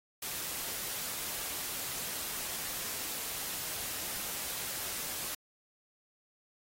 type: noise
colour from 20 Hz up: white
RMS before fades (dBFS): -38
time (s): 0.22-5.35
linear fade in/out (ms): 5
effects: AAC 48 kbps